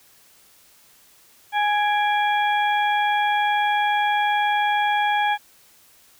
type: harmonic tone with a mistuned harmonic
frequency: 830.6 Hz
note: G#5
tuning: in tune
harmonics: 1 / 2 / 3 / 4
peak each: -19 / -25 / -29 / -31 dBFS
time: 1.52-5.38 s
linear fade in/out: 50 ms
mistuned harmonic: 3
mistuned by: -88 cents
effects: white hiss -54 dBFS RMS until 6.19 s